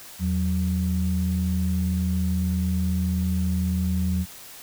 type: tone pair together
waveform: sine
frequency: 81.9 / 183.6 Hz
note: E2 / F#3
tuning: -11 / -13 cents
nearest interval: octave + major second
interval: 1398 cents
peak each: -23 dBFS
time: 0.19-4.26 s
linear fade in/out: 50 ms
effects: tanh soft clip ceiling -14 dBFS + white hiss -43 dBFS RMS until 4.62 s